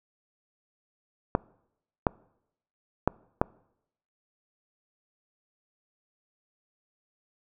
clicks, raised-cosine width 1 ms, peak -7 dBFS, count 4, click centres 1.351 / 2.068 / 3.076 / 3.415 s, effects noise-tail reverb RT60 0.8 s tail -25 dB re dry

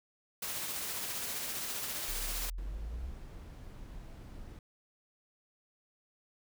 white noise with tremolo, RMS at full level -37 dBFS, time 0.42-2.5 s, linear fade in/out 5 ms, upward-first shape sine, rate 15 Hz, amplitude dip 25%
sine exponential sweep, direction up, 30.19 to 65.8 Hz, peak -37 dBFS, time 2.08-3.11 s, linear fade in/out 10 ms
brown noise, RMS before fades -47 dBFS, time 2.58-4.59 s, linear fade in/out 2 ms
effects none

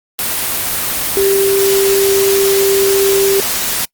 sine tone in noise, 392.5 Hz, G4, 2 cents sharp, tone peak -10 dBFS, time 1.17-3.4 s, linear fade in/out 0 ms, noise white, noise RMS -17 dBFS, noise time 0.19-3.85 s, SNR +4 dB, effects noise-tail reverb RT60 0.1 s tail -24 dB re dry + Opus 24 kbps

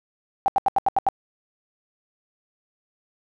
sine tone bursts, 784 Hz, G5, in tune, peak -15 dBFS, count 7, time 0.46-1.087 s, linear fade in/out 0 ms, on 21 ms, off 80 ms, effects none

